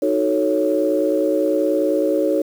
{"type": "chord", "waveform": "sine", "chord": "D# half-diminished seventh", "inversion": "none", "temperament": "equal", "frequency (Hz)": [311.1, 370, 440, 554.4], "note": ["D#4", "F#4", "A4", "C#5"], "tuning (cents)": [0, 0, 0, 0], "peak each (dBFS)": [-20, -23, -22, -19], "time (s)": [0.02, 2.42], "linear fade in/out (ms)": 5, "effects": ["tanh soft clip ceiling -5 dBFS", "7-bit"]}